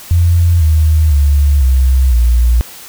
sine tone with pitch steps, 85.8 / 78.23 / 71.32 / 65.02 / 59.28 Hz, F2 / D#2 / C#2 / C2 / A#1, -30 / +10 / +50 / -10 / +30 cents, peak -6 dBFS, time 0.11-2.61 s, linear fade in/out 0 ms, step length 500 ms, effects white hiss -33 dBFS RMS until 2.88 s

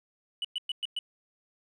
sine tone bursts, 2960 Hz, F#7, in tune, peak -27 dBFS, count 5, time 0.42-0.99 s, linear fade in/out 2 ms, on 26 ms, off 110 ms, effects tanh soft clip ceiling -27 dBFS + 11-bit

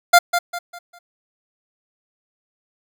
25% pulse tone with echo, 698.5 Hz, F5, in tune, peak -3 dBFS, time 0.13-0.19 s, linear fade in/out 10 ms, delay 200 ms, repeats 4, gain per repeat -9 dB, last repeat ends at 0.99 s, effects none

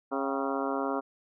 harmonic tone with a mistuned harmonic, 137.1 Hz, C#3, 19 cents flat, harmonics 2 / 3 / 4 / 5 / 6 / 7 / 8 / 9 / 10, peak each -33 / -35 / -36 / -37 / -38 / -38 / -39 / -40 / -40 dBFS, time 0.11-1.01 s, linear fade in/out 20 ms, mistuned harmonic 6, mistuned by -89 cents, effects none

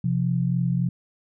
sine tone pair together, 130 / 173.53 Hz, C3 / F3, -11 / -11 cents, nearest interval perfect fourth, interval 500 cents, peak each -23 dBFS, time 0.04-0.89 s, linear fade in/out 5 ms, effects none

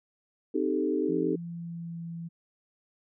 sine chord, A half-diminished seventh, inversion first, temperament equal, 261.6 / 311.1 / 392 / 440 Hz, C4 / Eb4 / G4 / A4, 0 / 0 / 0 / 0 cents, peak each -32 / -29 / -30 / -32 dBFS, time 0.54-1.36 s, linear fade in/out 10 ms
sine tone with pitch glide, 170.5 to 167.67 Hz, F3 to E3, -41 to +30 cents, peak -35 dBFS, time 1.08-2.29 s, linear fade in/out 20 ms, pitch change -29 cents, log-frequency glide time 1.4-2.03 s
effects none

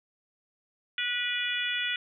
harmonic tone, 487.9 Hz, B4, 21 cents flat, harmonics 3 / 4 / 5 / 6 / 7, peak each -34 / -34 / -34 / -34 / -34 dBFS, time 0.98-1.96 s, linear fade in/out 2 ms, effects none

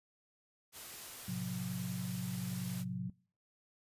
white noise, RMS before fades -48 dBFS, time 0.72-2.85 s, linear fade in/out 50 ms
sine chord, F# diminished, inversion first, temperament equal with one note detuned, 110 / 130.81 / 180.88 Hz, A2 / C3 / F#3, 0 / 0 / -39 cents, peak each -44 / -42 / -38 dBFS, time 1.28-3.1 s, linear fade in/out 5 ms
effects noise-tail reverb RT60 0.5 s tail -25 dB re dry + resampled to 32000 Hz

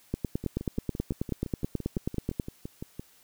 two click trains, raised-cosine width 3 ms, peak -23 / -15 dBFS, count 16 / 22, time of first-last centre 0.44-2.995 / 0.14-2.398 s, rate 5.87 / 9.3 Hz, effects white hiss -60 dBFS RMS until 3.23 s

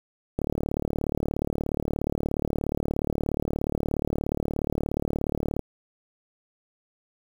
click train, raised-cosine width 2 ms, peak -13 dBFS, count 193, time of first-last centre 0.39-5.593 s, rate 36.9 Hz, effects 7-bit

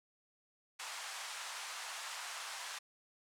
pink band-pass noise, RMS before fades -45 dBFS, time 0.79-2.79 s, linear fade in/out 10 ms, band 830 to 9400 Hz, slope 24 dB/octave, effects none

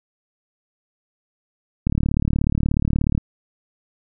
click train, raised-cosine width 5 ms, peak -7 dBFS, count 49, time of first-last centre 1.87-3.178 s, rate 36.7 Hz, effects none

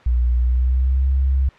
sine tone with pitch glide, 60.5 to 66.74 Hz, B1 to C2, -35 to +35 cents, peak -14 dBFS, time 0.06-1.49 s, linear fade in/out 5 ms, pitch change +170 cents, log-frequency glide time 0.36-1.08 s, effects white hiss -47 dBFS RMS until 1.58 s + low-pass 2000 Hz 12 dB/octave

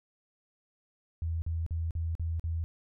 sine tone bursts, 82.3 Hz, E2, 2 cents flat, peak -29 dBFS, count 6, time 1.22-2.64 s, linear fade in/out 0 ms, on 200 ms, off 44 ms, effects none

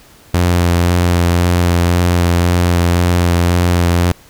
sawtooth tone with vibrato, 87.31 Hz, F2, in tune, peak -6 dBFS, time 0.34-4.12 s, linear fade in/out 0 ms, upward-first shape sine, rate 1.9 Hz, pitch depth 19 cents each way, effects pink hiss -44 dBFS RMS until 4.29 s

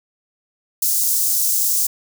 white high-pass noise, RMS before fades -18 dBFS, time 0.82-1.87 s, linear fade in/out 5 ms, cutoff 5700 Hz, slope 24 dB/octave, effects none

